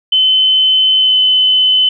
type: tone with pitch glide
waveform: sine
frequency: 3051 to 3032 Hz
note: G7 to F#7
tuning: -48 to +42 cents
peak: -7 dBFS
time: 0.12-1.89 s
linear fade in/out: 5 ms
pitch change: -10 cents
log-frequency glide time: 0.98-1.16 s
effects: none